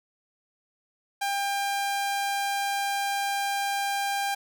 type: tone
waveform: sawtooth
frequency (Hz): 798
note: G5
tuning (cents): +31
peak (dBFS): -22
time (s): 1.21-4.35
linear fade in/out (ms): 10
effects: none